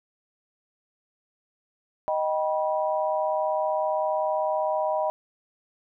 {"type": "chord", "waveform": "sine", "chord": "Eb augmented", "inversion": "none", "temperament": "just", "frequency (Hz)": [622.3, 777.8, 972.3], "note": ["Eb5", "G5", "B5"], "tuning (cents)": [0, -14, -27], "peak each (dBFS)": [-25, -29, -29], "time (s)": [2.08, 5.1], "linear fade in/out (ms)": 0, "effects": []}